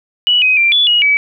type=tone with pitch steps; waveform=sine; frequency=2942 / 2519 / 2365 / 3439 / 2896 / 2286 Hz; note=F#7 / D#7 / D7 / A7 / F#7 / D7; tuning=-11 / +21 / +12 / -40 / -38 / -47 cents; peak=-8 dBFS; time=0.27-1.17 s; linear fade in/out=0 ms; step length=150 ms; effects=none